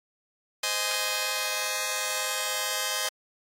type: chord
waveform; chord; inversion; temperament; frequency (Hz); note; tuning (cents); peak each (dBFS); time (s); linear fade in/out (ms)
5% pulse; Ab major; first; just; 519.1 / 623 / 830.6; C5 / Eb5 / Ab5; -14 / +2 / 0; -20; 0.63-3.09; 5
effects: AAC 48 kbps